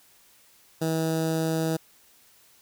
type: tone with notch filter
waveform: 15% pulse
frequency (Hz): 161.1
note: E3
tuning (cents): -39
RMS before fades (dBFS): -26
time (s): 0.81-1.77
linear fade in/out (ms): 10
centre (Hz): 2200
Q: 0.8
effects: white hiss -58 dBFS RMS until 2.61 s